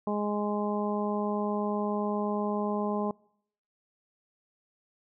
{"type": "harmonic tone", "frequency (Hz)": 207.7, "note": "G#3", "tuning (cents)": 0, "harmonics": [1, 2, 3, 4, 5], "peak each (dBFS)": [-30, -33, -35, -36, -37], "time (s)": [0.07, 3.11], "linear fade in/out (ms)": 2, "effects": ["noise-tail reverb RT60 0.7 s tail -26 dB re dry"]}